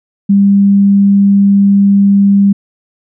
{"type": "tone", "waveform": "sine", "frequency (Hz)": 199.2, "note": "G3", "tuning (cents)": 28, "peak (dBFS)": -4, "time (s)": [0.29, 2.53], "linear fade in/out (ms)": 10, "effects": []}